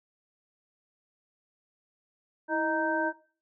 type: harmonic tone with a mistuned harmonic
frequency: 311.1 Hz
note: D#4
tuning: in tune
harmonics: 1 / 2 / 3 / 5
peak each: -31 / -31 / -31 / -31 dBFS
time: 2.48-3.13 s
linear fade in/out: 50 ms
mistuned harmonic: 1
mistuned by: +76 cents
effects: noise-tail reverb RT60 0.4 s tail -19 dB re dry